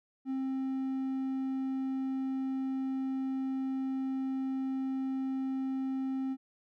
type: tone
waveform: triangle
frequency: 265.1 Hz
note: C4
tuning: 23 cents sharp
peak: -29 dBFS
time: 0.25-6.37 s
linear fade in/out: 50 ms
effects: none